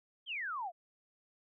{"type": "exponential sweep", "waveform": "sine", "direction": "down", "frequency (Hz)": [3309, 653], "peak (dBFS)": -36, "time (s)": [0.26, 0.72], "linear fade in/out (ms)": 50, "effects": []}